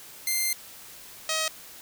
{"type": "tone pair in turn", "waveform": "5% pulse", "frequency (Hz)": [2093, 633.5], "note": ["C7", "D#5"], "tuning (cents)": [0, 31], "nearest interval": "octave + major sixth", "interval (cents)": 2069, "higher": "first", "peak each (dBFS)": -14, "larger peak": "neither", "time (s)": [[0.27, 0.53], [1.29, 1.48]], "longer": "first", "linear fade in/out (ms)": 2, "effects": ["white hiss -46 dBFS RMS until 1.81 s"]}